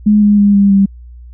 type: tone with pitch steps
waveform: sine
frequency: 209.9 / 206.5 / 203.2 / 199.96 / 196.75 Hz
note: G#3 / G#3 / G#3 / G3 / G3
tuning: +19 / -10 / -38 / +35 / +7 cents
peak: -5 dBFS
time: 0.06-0.86 s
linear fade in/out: 10 ms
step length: 160 ms
effects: added 60 Hz sine -31 dBFS peak until 1.33 s